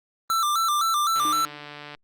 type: tone with vibrato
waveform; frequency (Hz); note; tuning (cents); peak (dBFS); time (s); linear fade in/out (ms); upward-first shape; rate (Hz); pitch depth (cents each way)
square; 1258; D#6; +19; -21; 0.3-1.45; 0; square; 3.9; 100
type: click train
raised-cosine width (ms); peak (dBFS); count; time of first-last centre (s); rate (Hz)
0.3; -23; 117; 1.16-1.949; 147
type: tone with exponential decay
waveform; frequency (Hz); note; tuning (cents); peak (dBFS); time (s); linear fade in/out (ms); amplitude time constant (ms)
triangle; 306.3; D#4; -27; -28; 1.25-1.81; 1; 120
effects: Opus 32 kbps